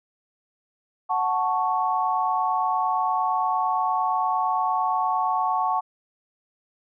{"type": "chord", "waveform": "sine", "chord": "F# minor", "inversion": "none", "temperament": "equal", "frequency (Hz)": [740, 880, 1108.7], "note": ["F#5", "A5", "C#6"], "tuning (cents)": [0, 0, 0], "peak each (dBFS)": -25, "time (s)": [1.09, 5.81], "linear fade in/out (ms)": 20, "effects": []}